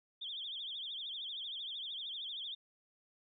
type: tone with vibrato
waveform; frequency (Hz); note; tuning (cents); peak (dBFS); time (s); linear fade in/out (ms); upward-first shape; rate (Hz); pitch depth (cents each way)
sine; 3377; G#7; +28; -40; 0.21-2.55; 10; triangle; 13; 180
effects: none